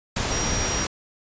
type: tone in noise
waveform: sine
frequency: 5700 Hz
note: F8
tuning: 34 cents sharp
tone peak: -28 dBFS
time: 0.31-0.85 s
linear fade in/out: 5 ms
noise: pink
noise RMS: -25 dBFS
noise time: 0.16-0.87 s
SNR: -6 dB
effects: resampled to 16000 Hz